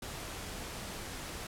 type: noise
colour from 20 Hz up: pink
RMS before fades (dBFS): -42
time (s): 0.02-1.47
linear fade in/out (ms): 5
effects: low-pass 12000 Hz 12 dB/octave